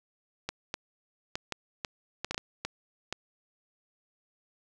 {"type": "clicks", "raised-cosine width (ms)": 0.2, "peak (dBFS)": -15, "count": 11, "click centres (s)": [0.49, 0.741, 1.355, 1.523, 1.848, 2.246, 2.31, 2.345, 2.379, 2.65, 3.126], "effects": []}